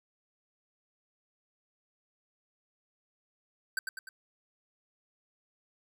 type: tone with echo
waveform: square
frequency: 1546 Hz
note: G6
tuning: 24 cents flat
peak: -29 dBFS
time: 3.77-3.79 s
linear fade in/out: 2 ms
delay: 100 ms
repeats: 3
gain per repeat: -5 dB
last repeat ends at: 4.09 s
effects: none